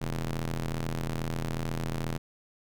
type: ring-modulated tone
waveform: sawtooth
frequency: 82.41 Hz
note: E2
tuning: in tune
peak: -23 dBFS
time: 0.01-2.18 s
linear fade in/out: 10 ms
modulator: 58.2 Hz
effects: none